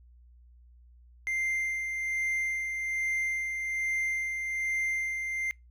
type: tone with tremolo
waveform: triangle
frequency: 2093 Hz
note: C7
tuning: in tune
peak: -25 dBFS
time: 1.27-5.51 s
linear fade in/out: 0 ms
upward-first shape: sine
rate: 1.2 Hz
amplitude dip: 40%
effects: noise-tail reverb RT60 0.2 s tail -25 dB re dry + added 60 Hz sine -53 dBFS peak until 5.7 s